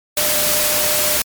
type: tone in noise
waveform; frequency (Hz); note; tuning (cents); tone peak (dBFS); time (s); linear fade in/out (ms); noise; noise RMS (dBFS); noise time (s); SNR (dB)
sine; 600; D5; +37; -24; 0.17-1.17; 2; white; -17; 0.17-1.22; -10
effects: MP3 96 kbps